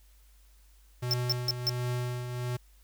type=tone with tremolo; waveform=square; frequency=123.47 Hz; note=B2; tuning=in tune; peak=-29 dBFS; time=1.02-2.57 s; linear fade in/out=10 ms; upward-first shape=triangle; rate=1.4 Hz; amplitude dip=55%
type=tone bursts; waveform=square; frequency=5340 Hz; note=E8; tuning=22 cents sharp; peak=-25 dBFS; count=4; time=1.11-1.694 s; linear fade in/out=0 ms; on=26 ms; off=160 ms
effects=added 50 Hz sine -56 dBFS peak until 2.83 s + white hiss -66 dBFS RMS until 2.83 s